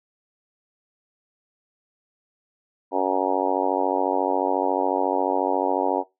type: harmonic tone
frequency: 94.1 Hz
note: F#2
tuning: 30 cents sharp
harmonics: 3 / 4 / 5 / 6 / 7 / 8 / 9 / 10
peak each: -28 / -28 / -28 / -28 / -28 / -28 / -28 / -28 dBFS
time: 2.91-6.04 s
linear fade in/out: 50 ms
effects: noise-tail reverb RT60 0.2 s tail -20 dB re dry